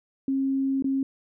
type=tone with dropouts; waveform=sine; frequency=270 Hz; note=C#4; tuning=45 cents flat; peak=-22 dBFS; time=0.28-1.03 s; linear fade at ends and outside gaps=2 ms; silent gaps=0.824-0.843 s; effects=none